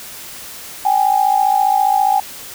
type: tone pair together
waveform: sine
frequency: 775.7 / 830.6 Hz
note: G5 / G#5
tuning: -18 / 0 cents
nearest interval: minor second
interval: 118 cents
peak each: -14 dBFS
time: 0.85-2.2 s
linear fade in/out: 5 ms
effects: white hiss -33 dBFS RMS until 2.54 s